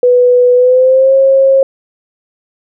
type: tone with pitch glide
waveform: sine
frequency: 493.9 to 538.6 Hz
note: B4 to C#5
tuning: 0 to -50 cents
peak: -4 dBFS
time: 0.03-1.63 s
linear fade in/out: 2 ms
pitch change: +150 cents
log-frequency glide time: 0.55-1.14 s
effects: none